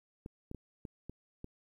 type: clicks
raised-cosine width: 3 ms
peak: -30 dBFS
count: 6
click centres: 0.261 / 0.514 / 0.547 / 0.852 / 1.096 / 1.444 s
effects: 11-bit